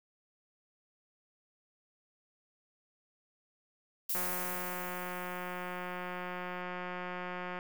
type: noise with exponential decay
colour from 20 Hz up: violet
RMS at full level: -33 dBFS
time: 4.09-6.62 s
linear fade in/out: 5 ms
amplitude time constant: 550 ms
type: click train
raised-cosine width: 0.5 ms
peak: -25 dBFS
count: 620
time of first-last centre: 4.15-7.589 s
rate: 180 Hz
effects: none